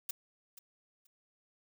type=noise with echo; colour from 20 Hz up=blue; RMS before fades=-36 dBFS; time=0.09-0.11 s; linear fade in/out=5 ms; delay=480 ms; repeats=2; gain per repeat=-15 dB; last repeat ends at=1.07 s; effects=none